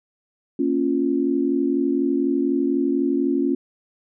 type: chord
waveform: sine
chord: Bb minor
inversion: none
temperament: equal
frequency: 233.1 / 277.2 / 349.2 Hz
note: Bb3 / Db4 / F4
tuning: 0 / 0 / 0 cents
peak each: -26 / -20 / -23 dBFS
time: 0.59-3.55 s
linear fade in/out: 5 ms
effects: none